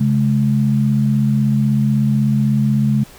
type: tone pair together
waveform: sine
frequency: 135.6 / 211.8 Hz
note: C#3 / G#3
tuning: -38 / +34 cents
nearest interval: minor sixth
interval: 772 cents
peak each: -15 dBFS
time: 0-3.04 s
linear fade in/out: 10 ms
effects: pink hiss -42 dBFS RMS until 3.18 s